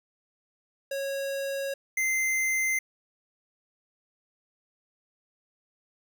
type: tone pair in turn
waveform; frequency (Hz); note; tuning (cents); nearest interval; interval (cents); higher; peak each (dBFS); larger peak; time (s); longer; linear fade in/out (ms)
square; 550 / 2077; C#5 / C7; -14 / -13; octave + major seventh; 2301; second; -30 / -25; second; 0.91-1.74 / 1.97-2.79; first; 5
effects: none